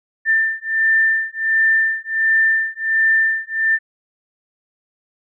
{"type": "beating tone pair", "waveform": "sine", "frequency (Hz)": [1786, 1787.4], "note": ["A6", "A6"], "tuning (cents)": [25, 27], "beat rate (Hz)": 1.4, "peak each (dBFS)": -17, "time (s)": [0.25, 3.79], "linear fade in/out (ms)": 50, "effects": []}